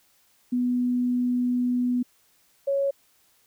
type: tone pair in turn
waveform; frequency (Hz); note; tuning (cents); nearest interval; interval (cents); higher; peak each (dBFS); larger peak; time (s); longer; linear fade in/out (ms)
sine; 246.9 / 554.3; B3 / C#5; 0 / 0; octave + major second; 1400; second; -21 / -21; neither; 0.52-2.03 / 2.67-2.91; first; 10
effects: white hiss -63 dBFS RMS until 3.46 s